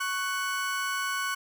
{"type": "tone pair together", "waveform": "35% pulse", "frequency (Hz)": [1108.7, 1493.2], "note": ["C#6", "F#6"], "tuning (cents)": [0, 15], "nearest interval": "perfect fourth", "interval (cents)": 515, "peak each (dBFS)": [-30, -29], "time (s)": [0, 1.35], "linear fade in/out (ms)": 10, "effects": []}